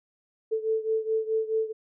sine beating tone pair, 440 / 444.7 Hz, A4 / A4, 0 / +18 cents, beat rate 4.7 Hz, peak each -26 / -29 dBFS, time 0.51-1.73 s, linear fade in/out 20 ms, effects none

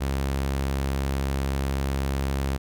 sawtooth tone, 68.1 Hz, C#2, 30 cents flat, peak -20 dBFS, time 0-2.58 s, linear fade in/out 20 ms, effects none

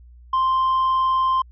triangle tone with tanh clipping, 1046.5 Hz, C6, in tune, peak -17 dBFS, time 0.33-1.42 s, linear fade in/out 5 ms, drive 7 dB, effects added 60 Hz sine -43 dBFS peak until 1.51 s

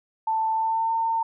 sine tone with pitch glide, 886 to 906.7 Hz, A5 to A#5, +12 to -48 cents, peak -21 dBFS, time 0.27-1.23 s, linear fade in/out 5 ms, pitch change +40 cents, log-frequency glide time 0.52-0.94 s, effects none

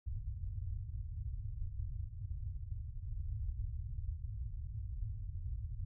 white low-pass noise, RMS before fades -41 dBFS, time 0.06-5.85 s, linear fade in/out 10 ms, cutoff 110 Hz, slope 48 dB/octave, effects none

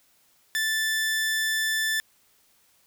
sawtooth tone, 1760 Hz, A6, in tune, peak -20 dBFS, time 0.55-2 s, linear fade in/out 0 ms, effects white hiss -63 dBFS RMS until 2.86 s

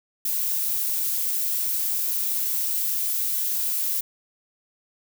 violet noise, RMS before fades -25 dBFS, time 0.25-4.01 s, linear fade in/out 5 ms, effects none

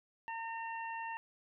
harmonic tone, 911 Hz, A#5, 40 cents flat, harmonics 1 / 2 / 3, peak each -40 / -45 / -48 dBFS, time 0.28-1.17 s, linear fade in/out 0 ms, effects none

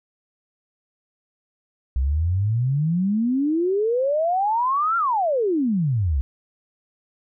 sine exponential two-way sweep, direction up then down, 62.2 to 1396.9 to 62.2 Hz, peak -18 dBFS, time 1.96-6.21 s, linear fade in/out 0 ms, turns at 4.97 s, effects none

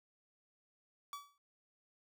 45% pulse tone with exponential decay, 1144 Hz, D6, 46 cents flat, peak -40 dBFS, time 1.13-1.38 s, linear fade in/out 1 ms, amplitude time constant 53 ms, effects none

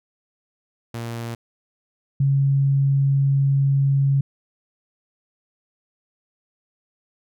sawtooth / sine tone pair in turn, 116.54 / 138.03 Hz, A#2 / C#3, 0 / -7 cents, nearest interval minor third, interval 293 cents, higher second, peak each -24 / -15 dBFS, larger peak second, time 0.94-1.35 / 2.2-4.21 s, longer second, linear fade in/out 5 ms, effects none

